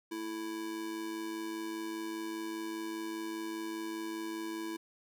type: tone with amplitude modulation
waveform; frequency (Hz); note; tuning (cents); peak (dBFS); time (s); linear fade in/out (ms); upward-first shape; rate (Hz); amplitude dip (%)
square; 330; E4; +2; -35; 0.11-4.77; 10; sine; 105; 55
effects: none